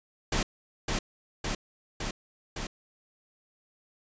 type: noise with echo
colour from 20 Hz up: pink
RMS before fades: -27 dBFS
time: 0.32-0.43 s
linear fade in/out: 5 ms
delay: 560 ms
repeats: 4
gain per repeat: -2 dB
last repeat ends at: 2.67 s
effects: resampled to 16000 Hz